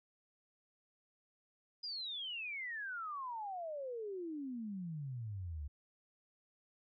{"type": "exponential sweep", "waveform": "sine", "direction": "down", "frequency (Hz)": [5000, 69.3], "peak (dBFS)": -40, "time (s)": [1.83, 5.68], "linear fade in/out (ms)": 10, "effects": []}